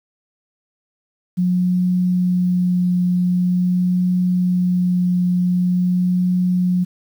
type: tone with vibrato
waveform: sine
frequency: 180 Hz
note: F#3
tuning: 47 cents flat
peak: -14 dBFS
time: 1.37-6.85 s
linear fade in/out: 20 ms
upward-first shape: triangle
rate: 0.45 Hz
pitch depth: 10 cents each way
effects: 8-bit